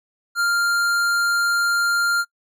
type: tone with tanh clipping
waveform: sine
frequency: 1396.9 Hz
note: F6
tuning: in tune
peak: -19 dBFS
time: 0.35-2.25 s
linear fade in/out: 50 ms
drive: 17 dB
effects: noise-tail reverb RT60 0.1 s tail -25 dB re dry